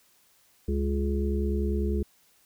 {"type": "harmonic tone with a mistuned harmonic", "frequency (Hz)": 70.2, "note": "C#2", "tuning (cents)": 22, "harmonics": [1, 3, 5, 6], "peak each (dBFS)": [-26, -31, -33, -34], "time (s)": [0.68, 2.03], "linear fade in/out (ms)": 5, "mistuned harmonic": 3, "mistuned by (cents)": -50, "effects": ["white hiss -63 dBFS RMS until 2.45 s"]}